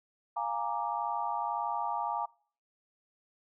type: chord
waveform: sine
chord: Bb dominant seventh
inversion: second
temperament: equal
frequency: 698.5 / 830.6 / 932.3 / 1174.7 Hz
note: F5 / Ab5 / Bb5 / D6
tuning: 0 / 0 / 0 / 0 cents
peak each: -38 / -35 / -34 / -38 dBFS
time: 0.36-2.26 s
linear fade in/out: 10 ms
effects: noise-tail reverb RT60 0.5 s tail -25 dB re dry